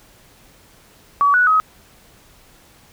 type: tone with pitch steps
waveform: sine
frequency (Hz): 1138 / 1473 / 1269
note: C#6 / F#6 / D#6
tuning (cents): +45 / -8 / +34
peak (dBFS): -11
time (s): 1.21-1.6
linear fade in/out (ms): 0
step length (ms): 130
effects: pink hiss -50 dBFS RMS until 2.92 s